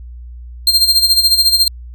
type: tone with tremolo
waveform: 40% pulse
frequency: 4186 Hz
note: C8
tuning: in tune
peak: -5 dBFS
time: 0.67-1.68 s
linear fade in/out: 2 ms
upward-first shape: sine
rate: 14 Hz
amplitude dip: 70%
effects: added 60 Hz sine -29 dBFS peak until 1.94 s